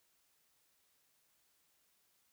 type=silence; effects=white hiss -75 dBFS RMS until 2.32 s